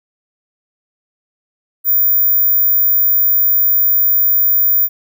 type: tone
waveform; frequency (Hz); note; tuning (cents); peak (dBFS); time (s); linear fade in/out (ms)
sine; 14850; A#9; -8; -9; 1.84-4.89; 50
effects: none